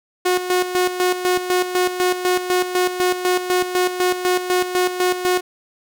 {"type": "tone with tremolo", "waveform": "sawtooth", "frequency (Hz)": 363.1, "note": "F#4", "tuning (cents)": -33, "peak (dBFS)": -11, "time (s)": [0.25, 5.41], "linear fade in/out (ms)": 10, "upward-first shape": "square", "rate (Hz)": 4, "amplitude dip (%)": 65, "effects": []}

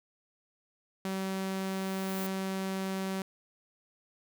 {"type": "tone", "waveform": "sawtooth", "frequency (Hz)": 191.2, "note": "G3", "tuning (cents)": -43, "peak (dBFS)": -28, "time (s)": [1.05, 3.22], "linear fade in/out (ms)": 2}
{"type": "noise with exponential growth", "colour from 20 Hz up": "violet", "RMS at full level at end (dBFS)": -40, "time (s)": [1.16, 2.27], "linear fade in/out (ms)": 5, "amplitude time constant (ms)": 240}
{"effects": []}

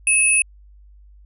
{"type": "tone pair together", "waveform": "sine", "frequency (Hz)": [2589, 9775], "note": ["E7", "D#9"], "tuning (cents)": [-32, -32], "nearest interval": "octave + major seventh", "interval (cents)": 2300, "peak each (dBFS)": -16, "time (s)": [0.07, 0.42], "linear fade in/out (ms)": 2, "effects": ["added 50 Hz sine -44 dBFS peak until 1.25 s"]}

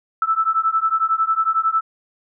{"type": "beating tone pair", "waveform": "sine", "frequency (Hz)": [1312, 1323], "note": ["E6", "E6"], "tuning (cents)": [-9, 6], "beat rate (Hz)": 11, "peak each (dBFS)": -19, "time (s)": [0.22, 1.81], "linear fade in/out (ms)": 2, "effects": []}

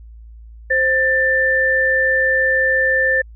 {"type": "tone pair together", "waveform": "sine", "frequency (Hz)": [523.3, 1777], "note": ["C5", "A6"], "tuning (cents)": [0, 17], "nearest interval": "octave + major sixth", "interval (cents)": 2117, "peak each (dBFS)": [-19, -14], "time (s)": [0.7, 3.22], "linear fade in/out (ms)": 10, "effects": ["added 56 Hz sine -36 dBFS peak until 3.35 s"]}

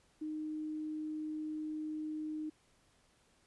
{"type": "tone", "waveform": "sine", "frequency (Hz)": 308.5, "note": "D#4", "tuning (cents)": -15, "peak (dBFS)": -37, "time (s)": [0.21, 2.5], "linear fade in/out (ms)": 10, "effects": ["pink hiss -70 dBFS RMS until 3.46 s", "resampled to 24000 Hz"]}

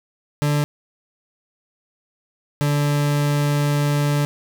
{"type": "tone pair in turn", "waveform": "40% pulse", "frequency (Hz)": [146.83, 145.56], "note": ["D3", "D3"], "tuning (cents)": [0, -15], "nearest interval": "unison", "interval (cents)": 15, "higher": "first", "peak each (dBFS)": -16, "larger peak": "neither", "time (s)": [[0.42, 0.64], [2.61, 4.25]], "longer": "second", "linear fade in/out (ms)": 0, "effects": []}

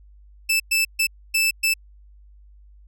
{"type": "tone bursts at uneven times", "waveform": "sawtooth", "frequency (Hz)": 2637, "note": "E7", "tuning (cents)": 0, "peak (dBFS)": -14, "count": 5, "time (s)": [[0.49, 0.6], [0.71, 0.85], [0.99, 1.07], [1.34, 1.51], [1.63, 1.74]], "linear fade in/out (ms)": 10, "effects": ["added 50 Hz sine -46 dBFS peak until 2.87 s"]}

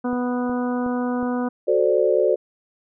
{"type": "harmonic tone", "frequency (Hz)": 246.9, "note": "B3", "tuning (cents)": 0, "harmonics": [1, 2, 3, 4, 5, 6], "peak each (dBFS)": [-22, -28, -32, -34, -36, -38], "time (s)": [0.04, 1.49], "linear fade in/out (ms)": 10}
{"type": "click train", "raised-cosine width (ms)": 2, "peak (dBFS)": -24, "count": 4, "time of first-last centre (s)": [0.13, 1.229], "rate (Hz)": 2.73}
{"type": "chord", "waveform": "sine", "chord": "D dominant seventh", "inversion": "first", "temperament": "equal", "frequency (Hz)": [370, 440, 523.3, 587.3], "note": ["F#4", "A4", "C5", "D5"], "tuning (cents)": [0, 0, 0, 0], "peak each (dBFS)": -21, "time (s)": [1.67, 2.36], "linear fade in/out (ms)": 20}
{"effects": []}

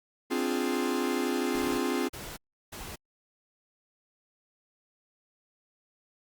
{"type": "chord", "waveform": "45% pulse", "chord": "D half-diminished seventh", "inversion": "third", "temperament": "equal", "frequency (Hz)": [261.6, 293.7, 349.2, 415.3], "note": ["C4", "D4", "F4", "Ab4"], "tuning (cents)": [0, 0, 0, 0], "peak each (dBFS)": [-31, -35, -32, -34], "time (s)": [0.3, 2.09], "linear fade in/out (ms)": 20}
{"type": "noise bursts", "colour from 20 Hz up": "pink", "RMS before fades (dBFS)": -41, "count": 3, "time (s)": [1.54, 2.96], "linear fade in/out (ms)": 10, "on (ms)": 240, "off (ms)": 350}
{"effects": ["Opus 48 kbps"]}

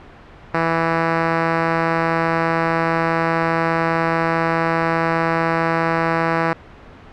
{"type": "tone", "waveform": "5% pulse", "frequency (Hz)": 164.81, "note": "E3", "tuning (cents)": 0, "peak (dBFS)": -4, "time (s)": [0.54, 6.53], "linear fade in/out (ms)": 2, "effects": ["pink hiss -41 dBFS RMS until 7.12 s", "low-pass 2000 Hz 12 dB/octave"]}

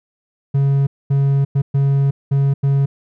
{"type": "tone bursts at uneven times", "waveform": "triangle", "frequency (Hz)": 138.59, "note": "C#3", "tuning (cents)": 0, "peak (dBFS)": -10, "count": 6, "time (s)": [[0.54, 0.87], [1.1, 1.45], [1.55, 1.62], [1.74, 2.11], [2.31, 2.54], [2.63, 2.86]], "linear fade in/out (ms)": 10, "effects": []}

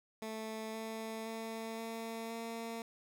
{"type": "tone with pitch steps", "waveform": "15% pulse", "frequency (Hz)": [220, 222.2, 224.4, 226.6, 228.8], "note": ["A3", "A3", "A3", "A#3", "A#3"], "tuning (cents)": [0, 17, 34, -49, -32], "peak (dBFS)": -34, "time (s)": [0.22, 2.82], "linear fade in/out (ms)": 2, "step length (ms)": 520, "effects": []}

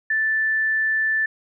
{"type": "tone", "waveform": "sine", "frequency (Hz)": 1760, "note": "A6", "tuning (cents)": 0, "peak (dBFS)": -18, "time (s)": [0.1, 1.26], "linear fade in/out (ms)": 5, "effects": []}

